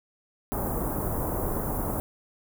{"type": "band-stop noise", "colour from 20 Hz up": "pink", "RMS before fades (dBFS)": -29, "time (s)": [0.52, 2], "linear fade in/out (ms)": 0, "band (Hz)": [1100, 12000], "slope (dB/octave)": 24, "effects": []}